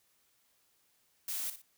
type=noise with echo; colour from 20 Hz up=blue; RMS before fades=-37 dBFS; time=1.28-1.5 s; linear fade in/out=2 ms; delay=59 ms; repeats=2; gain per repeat=-10 dB; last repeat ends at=1.618 s; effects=white hiss -72 dBFS RMS until 1.77 s